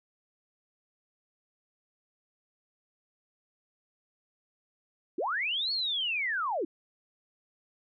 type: linear two-way sweep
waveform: sine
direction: up then down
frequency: 280.4 to 4435 to 280.4 Hz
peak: -28 dBFS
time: 5.18-6.65 s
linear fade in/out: 5 ms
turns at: 5.72 s
effects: none